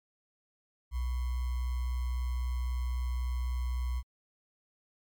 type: tone with sample-and-hold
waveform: sine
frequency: 61.9 Hz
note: B1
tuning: 5 cents sharp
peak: -29 dBFS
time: 0.91-4.03 s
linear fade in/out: 50 ms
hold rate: 1050 Hz
effects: MP3 96 kbps